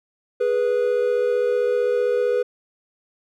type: tone pair together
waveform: triangle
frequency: 415.3 / 490.8 Hz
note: G#4 / B4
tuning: 0 / -11 cents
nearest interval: minor third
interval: 289 cents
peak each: -21 / -17 dBFS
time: 0.4-2.43 s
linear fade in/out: 10 ms
effects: none